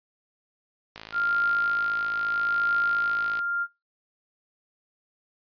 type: click train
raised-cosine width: 0.2 ms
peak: -21 dBFS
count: 133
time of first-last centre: 0.96-3.391 s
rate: 54.3 Hz
type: tone with tremolo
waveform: sine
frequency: 1396.9 Hz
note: F6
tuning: in tune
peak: -21 dBFS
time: 1.12-3.67 s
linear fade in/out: 50 ms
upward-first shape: triangle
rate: 0.76 Hz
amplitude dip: 45%
effects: noise-tail reverb RT60 0.2 s tail -18 dB re dry + resampled to 11025 Hz